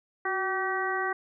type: harmonic tone with a mistuned harmonic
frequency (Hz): 383.6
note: G4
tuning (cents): -37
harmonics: 1 / 2 / 3 / 4 / 5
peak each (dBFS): -33 / -33 / -33 / -33 / -33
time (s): 0.25-1.13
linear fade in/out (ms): 5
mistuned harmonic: 1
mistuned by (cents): -56
effects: none